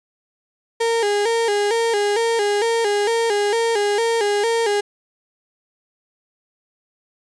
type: tone with vibrato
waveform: 35% pulse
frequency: 434.6 Hz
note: A4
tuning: 21 cents flat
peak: -15 dBFS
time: 0.8-4.81 s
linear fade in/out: 10 ms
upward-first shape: square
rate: 2.2 Hz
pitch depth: 100 cents each way
effects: resampled to 22050 Hz